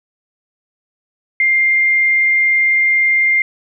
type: tone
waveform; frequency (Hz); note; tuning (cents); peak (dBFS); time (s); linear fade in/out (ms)
sine; 2106; C7; +11; -10; 1.4-3.42; 2
effects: none